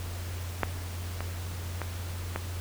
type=clicks; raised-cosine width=0.5 ms; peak=-9 / -19 / -17 / -15 dBFS; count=4; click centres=0.633 / 1.206 / 1.817 / 2.36 s; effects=added 88 Hz sine -34 dBFS peak until 2.6 s + pink hiss -43 dBFS RMS until 2.6 s